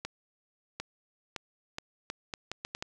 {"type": "accelerating click train", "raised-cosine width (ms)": 0.2, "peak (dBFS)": -18, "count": 10, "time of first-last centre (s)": [0.05, 2.825], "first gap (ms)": 750, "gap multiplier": 0.75, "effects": []}